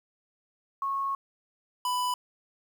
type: tone pair in turn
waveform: sine / square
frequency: 1097 / 993.6 Hz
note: C#6 / B5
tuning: -18 / +10 cents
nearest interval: major second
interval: 172 cents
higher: first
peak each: -27 dBFS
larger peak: neither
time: 0.82-1.15 / 1.85-2.14 s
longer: first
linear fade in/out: 2 ms
effects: 10-bit